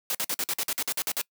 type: noise bursts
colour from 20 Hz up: white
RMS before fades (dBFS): -28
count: 12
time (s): 0.1-1.214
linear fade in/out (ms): 0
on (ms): 47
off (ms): 50
effects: noise-tail reverb RT60 0.1 s tail -25 dB re dry + high-pass 200 Hz 12 dB/octave